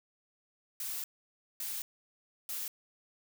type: noise bursts at uneven times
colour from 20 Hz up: blue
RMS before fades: -38 dBFS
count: 3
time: 0.8-1.04 / 1.6-1.82 / 2.49-2.68 s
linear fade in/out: 2 ms
effects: none